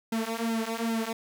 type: tone with flanger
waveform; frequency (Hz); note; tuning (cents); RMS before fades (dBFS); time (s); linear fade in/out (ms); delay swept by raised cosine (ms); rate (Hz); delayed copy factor
sawtooth; 226.9; A#3; -47; -30; 0.12-1.13; 5; 1.7 to 5.1; 2.5; -0.9
effects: none